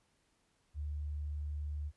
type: tone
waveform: sine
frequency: 74 Hz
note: D2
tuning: 14 cents sharp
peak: -36 dBFS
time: 0.74-1.92 s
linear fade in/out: 50 ms
effects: pink hiss -75 dBFS RMS until 1.96 s + resampled to 24000 Hz